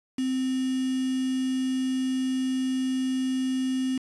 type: tone with quantisation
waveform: sine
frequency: 260 Hz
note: C4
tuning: 11 cents flat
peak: -24 dBFS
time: 0.18-3.98 s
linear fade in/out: 5 ms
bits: 6
effects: resampled to 24000 Hz